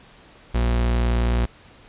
40% pulse tone, 59.2 Hz, A#1, 27 cents sharp, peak -17 dBFS, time 0.54-1.46 s, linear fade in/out 10 ms, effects pink hiss -49 dBFS RMS until 1.88 s + resampled to 8000 Hz

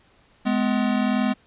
square tone pair together, 210.4 / 252.1 Hz, G#3 / B3, +23 / +36 cents, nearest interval minor third, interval 313 cents, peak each -23 dBFS, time 0.45-1.34 s, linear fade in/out 20 ms, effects pink hiss -58 dBFS RMS until 1.46 s + resampled to 8000 Hz

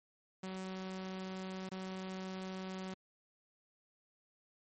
sawtooth tone with dropouts, 188.1 Hz, F#3, 29 cents sharp, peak -37 dBFS, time 0.43-2.94 s, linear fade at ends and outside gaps 5 ms, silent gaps 1.691-1.715 s, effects MP3 32 kbps

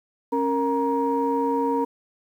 sine tone cluster, 273.9 / 464.7 / 943 Hz, C#4 / A#4 / A#5, -21 / -5 / +20 cents, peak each -24 dBFS, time 0.32-1.85 s, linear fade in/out 10 ms, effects tanh soft clip ceiling -12 dBFS + 9-bit

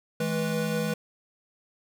square tone cluster, 161.9 / 211.4 / 490.9 Hz, E3 / G#3 / B4, -31 / +31 / -10 cents, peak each -31 dBFS, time 0.2-0.94 s, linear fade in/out 5 ms, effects none

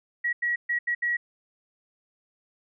sine tone bursts at uneven times, 1916 Hz, A#6, 47 cents sharp, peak -23 dBFS, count 5, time 0.24-0.33 / 0.42-0.56 / 0.69-0.79 / 0.87-0.95 / 1.02-1.17 s, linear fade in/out 10 ms, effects none

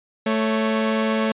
sawtooth tone pair together, 220.2 / 554.9 Hz, A3 / C#5, +2 / +2 cents, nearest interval octave + major third, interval 1600 cents, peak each -16 / -21 dBFS, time 0.26-1.32 s, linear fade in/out 5 ms, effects resampled to 8000 Hz

